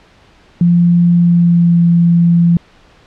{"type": "tone with pitch glide", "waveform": "sine", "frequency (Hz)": [173.1, 170.72], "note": ["F3", "F3"], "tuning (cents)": [-15, -39], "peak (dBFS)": -6, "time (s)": [0.61, 2.57], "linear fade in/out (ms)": 2, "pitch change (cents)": -24, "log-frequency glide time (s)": [1.15, 1.82], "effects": ["pink hiss -46 dBFS RMS until 3.06 s", "low-pass 4000 Hz 12 dB/octave"]}